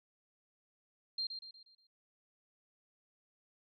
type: tone with echo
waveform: sine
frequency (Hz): 4186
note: C8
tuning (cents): 0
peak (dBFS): -34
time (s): 1.18-1.27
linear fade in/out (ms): 5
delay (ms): 120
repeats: 5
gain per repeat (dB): -7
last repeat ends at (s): 1.87
effects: none